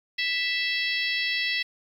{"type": "harmonic tone with a mistuned harmonic", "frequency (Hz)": 659.3, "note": "E5", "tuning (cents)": 0, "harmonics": [3, 4, 5, 6, 7, 8], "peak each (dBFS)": [-28, -30, -32, -34, -35, -36], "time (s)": [0.18, 1.63], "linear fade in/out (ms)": 10, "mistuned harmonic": 7, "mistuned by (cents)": -45, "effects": ["9-bit"]}